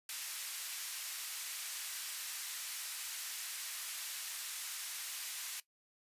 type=band-pass noise; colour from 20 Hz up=white; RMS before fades=-43 dBFS; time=0.09-5.6 s; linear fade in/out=2 ms; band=1500 to 13000 Hz; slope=12 dB/octave; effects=noise-tail reverb RT60 0.1 s tail -17 dB re dry + resampled to 32000 Hz